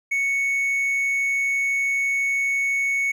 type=tone; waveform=triangle; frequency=2217 Hz; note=C#7; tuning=in tune; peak=-18 dBFS; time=0.11-3.12 s; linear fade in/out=10 ms; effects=none